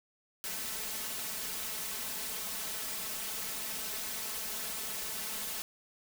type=noise with comb filter; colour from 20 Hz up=white; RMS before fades=-38 dBFS; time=0.44-5.62 s; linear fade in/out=0 ms; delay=4.6 ms; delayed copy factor=+0.85; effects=none